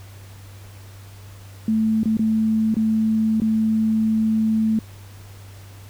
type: tone with dropouts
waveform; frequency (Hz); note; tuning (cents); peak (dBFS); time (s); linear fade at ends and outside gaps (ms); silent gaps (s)
sine; 220; A3; 0; -16; 1.68-4.79; 2; 2.033-2.056 / 2.17-2.193 / 2.743-2.767 / 3.401-3.418
effects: added 98 Hz sine -39 dBFS peak until 5.89 s + pink hiss -48 dBFS RMS until 5.89 s